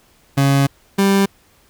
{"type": "tone pair in turn", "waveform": "30% pulse", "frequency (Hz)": [138.59, 196.73], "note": ["C#3", "G3"], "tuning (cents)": [0, 6], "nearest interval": "tritone", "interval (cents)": 606, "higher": "second", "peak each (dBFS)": -9, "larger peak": "neither", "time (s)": [[0.37, 0.67], [0.98, 1.26]], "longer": "first", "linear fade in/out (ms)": 10, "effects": ["pink hiss -54 dBFS RMS until 1.69 s"]}